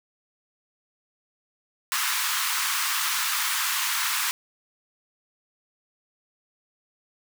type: high-pass noise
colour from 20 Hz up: pink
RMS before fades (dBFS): -26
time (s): 1.92-4.31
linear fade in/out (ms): 0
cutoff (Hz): 1000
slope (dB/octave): 48
effects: none